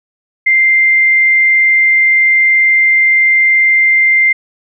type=tone; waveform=sine; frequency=2093 Hz; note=C7; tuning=in tune; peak=-6 dBFS; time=0.46-4.33 s; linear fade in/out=10 ms; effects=none